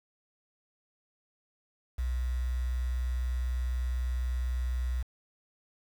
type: tone with quantisation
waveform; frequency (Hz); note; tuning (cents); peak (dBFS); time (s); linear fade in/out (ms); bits
sine; 62; B1; +7; -28; 1.98-5.03; 10; 8
effects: none